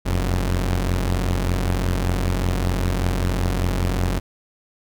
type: tone pair together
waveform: sawtooth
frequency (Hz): 43.28 / 91.7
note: F1 / F#2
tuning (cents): -15 / -15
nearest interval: octave + minor second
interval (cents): 1300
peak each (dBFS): -17 / -19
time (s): 0.05-4.2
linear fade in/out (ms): 20
effects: none